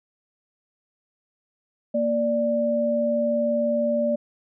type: tone pair together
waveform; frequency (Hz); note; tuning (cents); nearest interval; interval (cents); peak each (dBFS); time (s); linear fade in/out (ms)
sine; 233.4 / 587.3; A#3 / D5; +2 / 0; octave + major third; 1598; -25 / -21; 1.94-4.16; 10
effects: none